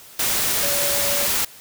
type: tone in noise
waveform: sine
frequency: 570 Hz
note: C#5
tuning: 48 cents sharp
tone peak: -27 dBFS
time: 0.63-1.26 s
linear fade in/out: 5 ms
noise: white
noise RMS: -21 dBFS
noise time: 0.19-1.45 s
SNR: -9 dB
effects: white hiss -44 dBFS RMS until 1.6 s